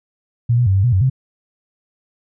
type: tone with pitch steps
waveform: sine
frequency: 118.6 / 122.4 / 96 / 96.9 / 123.1 / 94.1 / 131.2 Hz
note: A#2 / B2 / G2 / G2 / B2 / F#2 / C3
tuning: +30 / -15 / -36 / -20 / -5 / +30 / +5 cents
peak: -11 dBFS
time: 0.49-1.099 s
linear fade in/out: 10 ms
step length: 87 ms
effects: none